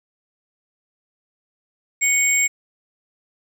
sine tone pair together, 2217 / 7524 Hz, C#7 / A#8, 0 / +15 cents, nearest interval octave + major sixth, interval 2115 cents, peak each -16 dBFS, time 2.01-2.48 s, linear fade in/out 20 ms, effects tanh soft clip ceiling -12 dBFS + 8-bit

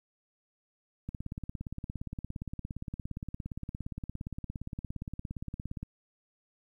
click train, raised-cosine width 5 ms, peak -25 dBFS, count 83, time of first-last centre 1.09-5.83 s, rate 17.3 Hz, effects 11-bit

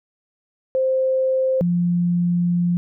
sine tone pair in turn, 523.3 / 174.63 Hz, C5 / F3, 0 / 0 cents, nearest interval octave + perfect fifth, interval 1900 cents, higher first, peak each -16 dBFS, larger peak neither, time 0.75-1.61 / 1.61-2.77 s, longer second, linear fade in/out 0 ms, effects none

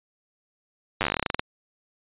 slowing click train, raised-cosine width 0.3 ms, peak -7 dBFS, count 17, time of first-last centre 1.01-1.395 s, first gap 9 ms, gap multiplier 1.12, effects resampled to 8000 Hz

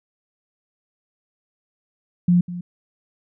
sine tone with echo, 176.4 Hz, F3, 18 cents sharp, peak -12 dBFS, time 2.28-2.41 s, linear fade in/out 5 ms, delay 200 ms, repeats 1, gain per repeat -15 dB, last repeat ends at 2.61 s, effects none

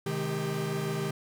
45% pulse tone cluster, 129.4 / 155.3 / 210.6 / 395.5 Hz, C3 / D#3 / G#3 / G4, -19 / -3 / +24 / +15 cents, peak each -38 / -33 / -38 / -34 dBFS, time 0.06-1.11 s, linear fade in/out 5 ms, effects none

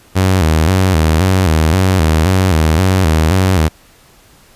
sawtooth tone with vibrato, 86.2 Hz, F2, 22 cents flat, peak -5 dBFS, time 0.15-3.69 s, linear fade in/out 20 ms, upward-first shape square, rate 1.9 Hz, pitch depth 150 cents each way, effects pink hiss -46 dBFS RMS until 4.55 s + resampled to 32000 Hz

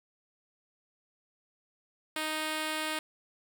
5% pulse tone, 311.1 Hz, D#4, in tune, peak -20 dBFS, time 2.16-2.99 s, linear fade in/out 2 ms, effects none

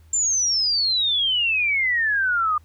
sine exponential sweep, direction down, 7340 to 1200 Hz, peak -18 dBFS, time 0.13-2.58 s, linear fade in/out 5 ms, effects added 80 Hz sine -48 dBFS peak until 2.64 s + pink hiss -62 dBFS RMS until 2.64 s

